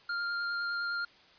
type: tone with vibrato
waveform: square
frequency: 1400 Hz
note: F6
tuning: 4 cents sharp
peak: -32 dBFS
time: 0.09-1.05 s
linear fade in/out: 5 ms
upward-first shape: sine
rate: 9.8 Hz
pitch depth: 10 cents each way
effects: white hiss -59 dBFS RMS until 1.38 s + resampled to 11025 Hz